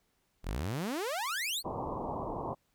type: exponential sweep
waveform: sawtooth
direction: up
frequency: 36.8 to 4671 Hz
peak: -29 dBFS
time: 0.43-1.63 s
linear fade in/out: 50 ms
type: low-pass noise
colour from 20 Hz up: white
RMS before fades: -37 dBFS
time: 1.64-2.55 s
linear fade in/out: 20 ms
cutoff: 1100 Hz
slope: 96 dB/octave
effects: pink hiss -75 dBFS RMS until 2.74 s